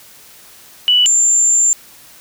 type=tone pair in turn; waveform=sine; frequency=2960 / 7263 Hz; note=F#7 / A#8; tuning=0 / -46 cents; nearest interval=octave + major third; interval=1554 cents; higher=second; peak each=-8 / -9 dBFS; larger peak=first; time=0.88-1.06 / 1.06-1.73 s; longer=second; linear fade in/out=0 ms; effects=white hiss -42 dBFS RMS until 2.2 s